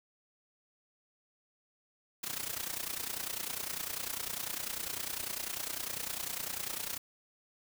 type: noise with amplitude modulation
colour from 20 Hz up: white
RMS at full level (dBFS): -35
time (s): 2.23-6.98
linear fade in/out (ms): 10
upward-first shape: sine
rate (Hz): 30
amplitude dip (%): 80
effects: none